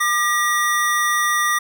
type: tone pair together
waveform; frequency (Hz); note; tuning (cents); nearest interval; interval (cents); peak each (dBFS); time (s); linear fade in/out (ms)
square; 1201 / 1915.3; D6 / A#6; +38 / +46; minor sixth; 808; -20; 0-1.59; 10
effects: none